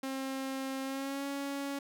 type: tone with pitch glide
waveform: sawtooth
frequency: 267.1 to 279.2 Hz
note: C4 to C#4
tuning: +36 to +13 cents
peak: -31 dBFS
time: 0.03-1.79 s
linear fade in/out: 5 ms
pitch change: +77 cents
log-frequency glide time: 0.83-1.26 s
effects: none